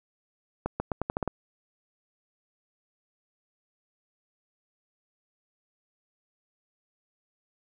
accelerating click train, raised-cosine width 1 ms, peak -14 dBFS, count 8, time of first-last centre 0.66-1.277 s, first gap 140 ms, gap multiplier 0.84, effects none

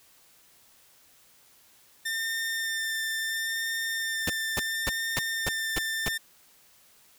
sawtooth tone with vibrato, 1800 Hz, A6, 39 cents sharp, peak -25 dBFS, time 2.05-6.18 s, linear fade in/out 10 ms, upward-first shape sine, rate 0.73 Hz, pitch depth 13 cents each way
pink noise bursts, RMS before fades -28 dBFS, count 7, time 4.27-6.086 s, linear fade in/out 5 ms, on 28 ms, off 270 ms
effects white hiss -59 dBFS RMS until 7.18 s

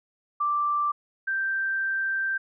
sine tone pair in turn, 1174.7 / 1568 Hz, D6 / G6, 0 / 0 cents, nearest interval perfect fourth, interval 500 cents, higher second, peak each -22 / -24 dBFS, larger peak first, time 0.4-0.92 / 1.27-2.38 s, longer second, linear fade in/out 10 ms, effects none

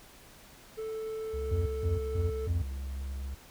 triangle tone, 440 Hz, A4, in tune, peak -32 dBFS, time 0.77-2.48 s, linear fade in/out 20 ms
triangle tone with pitch glide, 69.4 to 67.31 Hz, C#2 to C2, +3 to +50 cents, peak -32 dBFS, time 1.33-3.35 s, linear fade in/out 10 ms, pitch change -53 cents, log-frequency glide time 2.04-2.69 s
triangle tone bursts, 86.8 Hz, F2, 10 cents flat, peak -25 dBFS, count 4, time 1.51-2.62 s, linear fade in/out 5 ms, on 150 ms, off 170 ms
effects pink hiss -54 dBFS RMS until 3.5 s

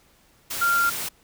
sine tone in noise, 1388 Hz, F6, 11 cents flat, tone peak -18 dBFS, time 0.61-0.9 s, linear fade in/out 10 ms, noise white, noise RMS -30 dBFS, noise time 0.5-1.09 s, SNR +9 dB, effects pink hiss -59 dBFS RMS until 1.23 s

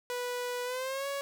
sawtooth tone with pitch glide, 491.8 to 558.4 Hz, B4 to C#5, -7 to +13 cents, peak -29 dBFS, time 0.1-1.21 s, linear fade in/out 0 ms, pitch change +220 cents, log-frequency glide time 0.64-1.07 s, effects none

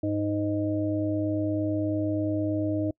harmonic tone, 103.2 Hz, G#2, 10 cents flat, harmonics 1 / 3 / 5 / 6, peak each -31 / -26 / -39 / -32 dBFS, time 0.03-2.91 s, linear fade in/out 5 ms, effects noise-tail reverb RT60 0.1 s tail -26 dB re dry

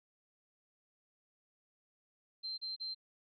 sine tone bursts, 4132 Hz, C8, 22 cents flat, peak -38 dBFS, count 3, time 2.43-2.948 s, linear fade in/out 20 ms, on 150 ms, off 34 ms, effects none

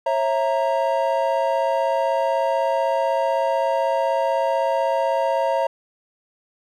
triangle chord, A# diminished, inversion first, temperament equal with one note detuned, 543.3 / 659.3 / 932.3 Hz, C#5 / E5 / A#5, -35 / 0 / 0 cents, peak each -20 / -21 / -21 dBFS, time 0.06-5.67 s, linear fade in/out 5 ms, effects none

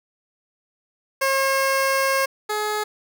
15% pulse tone pair in turn, 539 / 423.5 Hz, C#5 / G#4, -49 / +34 cents, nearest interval major third, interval 417 cents, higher first, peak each -12 / -16 dBFS, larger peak first, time 1.21-2.26 / 2.49-2.84 s, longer first, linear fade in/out 10 ms, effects none

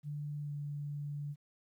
sine tone with pitch glide, 147.1 to 145.33 Hz, D3 to D3, +3 to -18 cents, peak -37 dBFS, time 0.03-1.36 s, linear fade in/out 50 ms, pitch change -21 cents, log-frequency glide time 0.42-0.51 s, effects 12-bit

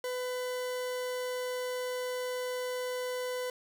40% pulse tone, 501 Hz, B4, 25 cents sharp, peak -32 dBFS, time 0.04-3.5 s, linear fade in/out 2 ms, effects none

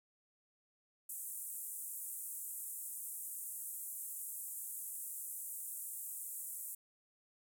pink band-pass noise, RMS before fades -45 dBFS, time 1.09-6.75 s, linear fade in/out 5 ms, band 8000 to 16000 Hz, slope 48 dB/octave, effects none

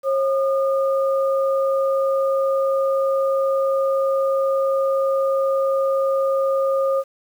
sine tone pair together, 541 / 1216 Hz, C#5 / D#6, -42 / -40 cents, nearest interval octave + major second, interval 1402 cents, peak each -17 / -26 dBFS, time 0.03-7.04 s, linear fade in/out 50 ms, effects 8-bit

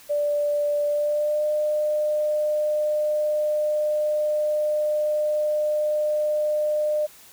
sine tone with pitch glide, 586 to 603.5 Hz, D5 to D5, -4 to +47 cents, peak -20 dBFS, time 0.09-7.07 s, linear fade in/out 20 ms, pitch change +51 cents, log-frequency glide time 0.86-1.45 s, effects white hiss -49 dBFS RMS until 7.32 s

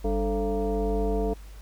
sine tone with frequency modulation, 196 Hz, G3, in tune, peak -23 dBFS, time 0.04-1.34 s, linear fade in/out 10 ms, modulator 245 Hz, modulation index 1.8, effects added 50 Hz sine -41 dBFS peak until 1.61 s + pink hiss -54 dBFS RMS until 1.61 s

